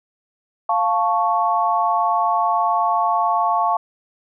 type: chord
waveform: sine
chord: F augmented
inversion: none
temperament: equal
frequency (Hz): 698.5 / 880 / 1108.7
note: F5 / A5 / C#6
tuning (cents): 0 / 0 / 0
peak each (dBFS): -20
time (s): 0.69-3.77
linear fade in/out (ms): 5
effects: none